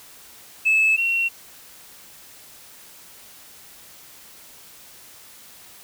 sine tone pair in turn, 2608 / 2729 Hz, E7 / F7, -19 / -41 cents, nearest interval minor second, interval 78 cents, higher second, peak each -13 / -18 dBFS, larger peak first, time 0.65-0.97 / 0.97-1.29 s, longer neither, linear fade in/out 20 ms, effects tanh soft clip ceiling -12 dBFS + white hiss -46 dBFS RMS until 5.83 s

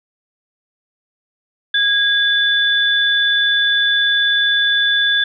sine tone pair together, 1643 / 3481 Hz, G#6 / A7, -19 / -19 cents, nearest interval octave + minor second, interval 1300 cents, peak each -15 dBFS, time 1.74-5.24 s, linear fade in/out 5 ms, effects none

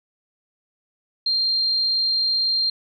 sine tone, 4186 Hz, C8, in tune, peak -18 dBFS, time 1.26-2.7 s, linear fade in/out 5 ms, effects none

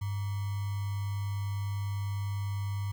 sine tone with sample-and-hold, 99.9 Hz, G2, 33 cents sharp, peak -30 dBFS, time 0.01-2.92 s, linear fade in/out 10 ms, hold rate 1050 Hz, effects none

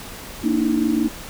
sine tone cluster, 230.6 / 294 / 319.5 Hz, A#3 / D4 / D#4, -19 / +2 / +46 cents, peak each -21 dBFS, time 0.43-1.09 s, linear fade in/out 20 ms, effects pink hiss -36 dBFS RMS until 1.29 s

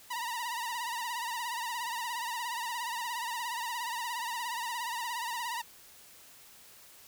sawtooth tone with vibrato, 947 Hz, A#5, 27 cents sharp, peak -30 dBFS, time 0.1-5.62 s, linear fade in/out 10 ms, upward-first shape triangle, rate 17 Hz, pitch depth 100 cents each way, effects white hiss -55 dBFS RMS until 7.07 s

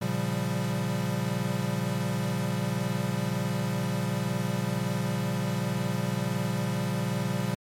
square chord, G half-diminished seventh, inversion first, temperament equal, 116.54 / 138.59 / 174.61 / 196 Hz, Bb2 / Db3 / F3 / G3, 0 / 0 / 0 / 0 cents, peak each -33 dBFS, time 0.01-7.55 s, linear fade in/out 10 ms, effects MP3 64 kbps

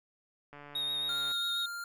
click train, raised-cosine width 0.5 ms, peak -34 dBFS, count 115, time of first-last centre 0.53-1.316 s, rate 145 Hz
triangle tone with vibrato, 3729 Hz, A#7, in tune, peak -30 dBFS, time 0.75-1.66 s, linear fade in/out 5 ms, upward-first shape sine, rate 7.4 Hz, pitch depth 23 cents each way
square tone, 1396.9 Hz, F6, in tune, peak -38 dBFS, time 1.09-1.84 s, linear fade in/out 2 ms
effects none

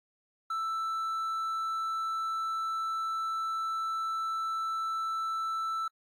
triangle tone with hard clipping, 1324 Hz, E6, 7 cents sharp, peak -31 dBFS, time 0.5-5.88 s, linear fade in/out 5 ms, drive 6 dB, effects AAC 64 kbps

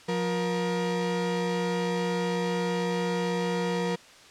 35% pulse tone pair together, 178.2 / 474.5 Hz, F3 / A#4, +35 / +31 cents, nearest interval octave + perfect fourth, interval 1696 cents, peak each -27 dBFS, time 0.08-3.96 s, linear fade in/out 10 ms, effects white hiss -51 dBFS RMS until 4.3 s + low-pass 6000 Hz 12 dB/octave

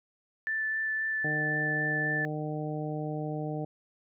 sine tone with vibrato, 1760 Hz, A6, in tune, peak -28 dBFS, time 0.47-2.25 s, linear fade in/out 0 ms, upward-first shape sine, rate 3.8 Hz, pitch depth 8 cents each way
harmonic tone, 152.3 Hz, D#3, 37 cents flat, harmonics 1 / 2 / 3 / 4 / 5, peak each -34 / -37 / -39 / -40 / -41 dBFS, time 1.24-3.65 s, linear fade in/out 5 ms
effects none

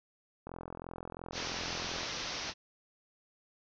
click train, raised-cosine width 1 ms, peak -28 dBFS, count 68, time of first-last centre 0.47-2.032 s, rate 42.9 Hz
white low-pass noise, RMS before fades -39 dBFS, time 1.32-2.54 s, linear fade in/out 50 ms, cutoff 6100 Hz, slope 96 dB/octave
effects none

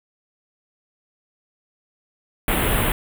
pink band-stop noise, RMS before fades -20 dBFS, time 2.48-2.92 s, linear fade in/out 2 ms, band 3400 to 9000 Hz, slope 48 dB/octave, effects none

